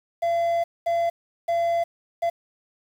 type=tone bursts at uneven times; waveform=triangle; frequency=680 Hz; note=F5; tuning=46 cents flat; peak=-18 dBFS; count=4; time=0.22-0.64 / 0.86-1.1 / 1.48-1.84 / 2.22-2.3 s; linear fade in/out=10 ms; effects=8-bit